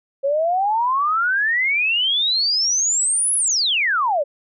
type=exponential two-way sweep; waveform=sine; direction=up then down; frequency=538 to 10840 to 538 Hz; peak=-16 dBFS; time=0.23-4.24 s; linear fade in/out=20 ms; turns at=3.36 s; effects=none